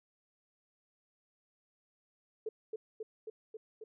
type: tone with echo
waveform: sine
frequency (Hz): 437.6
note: A4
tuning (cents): -9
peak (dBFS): -34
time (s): 2.46-2.49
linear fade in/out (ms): 5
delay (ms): 270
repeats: 5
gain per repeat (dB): -2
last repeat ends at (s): 3.84
effects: none